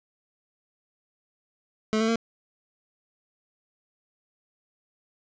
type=tone with pitch steps; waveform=25% pulse; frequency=217.3 / 222.9 / 228.6 Hz; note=A3 / A3 / A#3; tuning=-21 / +23 / -34 cents; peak=-18 dBFS; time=1.93-2.158 s; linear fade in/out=0 ms; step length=76 ms; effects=resampled to 16000 Hz + 10-bit